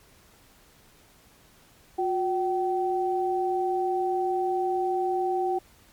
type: tone pair together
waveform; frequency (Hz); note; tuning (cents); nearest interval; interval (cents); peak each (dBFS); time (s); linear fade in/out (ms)
sine; 360.9 / 765.9; F#4 / G5; -43 / -40; octave + minor second; 1303; -26; 1.98-5.59; 10
effects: pink hiss -57 dBFS RMS until 5.92 s + MP3 96 kbps